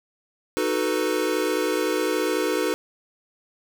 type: chord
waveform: square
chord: B dominant seventh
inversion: first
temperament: equal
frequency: 311.1 / 370 / 440 / 493.9 Hz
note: D#4 / F#4 / A4 / B4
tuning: 0 / 0 / 0 / 0 cents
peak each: -28 dBFS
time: 0.57-2.74 s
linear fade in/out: 0 ms
effects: none